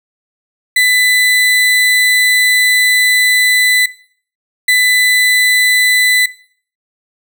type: tone bursts at uneven times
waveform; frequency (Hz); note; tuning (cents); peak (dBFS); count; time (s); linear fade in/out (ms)
35% pulse; 2000; B6; +21; -6; 2; 0.76-3.86 / 4.68-6.26; 5
effects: noise-tail reverb RT60 0.5 s tail -18 dB re dry